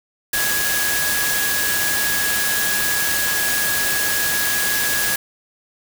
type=tone in noise; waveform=sine; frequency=1666 Hz; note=G#6; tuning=5 cents sharp; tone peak=-22 dBFS; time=0.33-5.16 s; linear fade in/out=5 ms; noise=white; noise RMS=-21 dBFS; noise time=0.33-5.16 s; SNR=-4 dB; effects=none